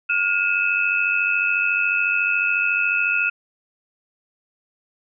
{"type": "tone cluster", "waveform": "sine", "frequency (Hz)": [1422, 2537, 2631], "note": ["F6", "D#7", "E7"], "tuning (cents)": [31, 33, -4], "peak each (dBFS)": -22, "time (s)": [0.09, 3.3], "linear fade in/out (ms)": 10, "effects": []}